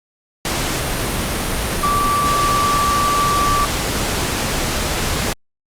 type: tone in noise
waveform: sine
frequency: 1161 Hz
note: D6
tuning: 20 cents flat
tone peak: -15 dBFS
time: 1.83-3.65 s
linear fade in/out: 2 ms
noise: pink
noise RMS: -20 dBFS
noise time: 0.45-5.33 s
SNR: +2 dB
effects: low-pass 12000 Hz 12 dB/octave + Opus 48 kbps